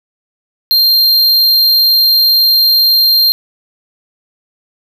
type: tone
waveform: square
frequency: 4186 Hz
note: C8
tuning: in tune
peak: -7 dBFS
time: 0.71-3.32 s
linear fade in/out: 0 ms
effects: none